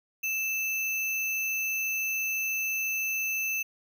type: tone with sample-and-hold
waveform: sine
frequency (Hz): 2637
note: E7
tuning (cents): 0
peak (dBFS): -27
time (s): 0.23-3.63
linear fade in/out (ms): 10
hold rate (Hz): 8820
effects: none